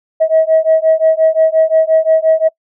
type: beating tone pair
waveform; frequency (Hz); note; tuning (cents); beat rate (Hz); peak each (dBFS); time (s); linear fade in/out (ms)
sine; 637 / 642.7; D#5 / E5; +41 / -44; 5.7; -10; 0.2-2.49; 20
effects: noise-tail reverb RT60 0.1 s tail -24 dB re dry + tanh soft clip ceiling -2 dBFS